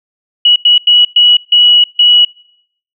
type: tone bursts at uneven times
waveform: sine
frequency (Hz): 2926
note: F#7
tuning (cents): -20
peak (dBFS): -3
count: 6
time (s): 0.45-0.56 / 0.65-0.78 / 0.87-1.05 / 1.16-1.37 / 1.52-1.84 / 1.99-2.25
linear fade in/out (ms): 5
effects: noise-tail reverb RT60 0.7 s tail -26 dB re dry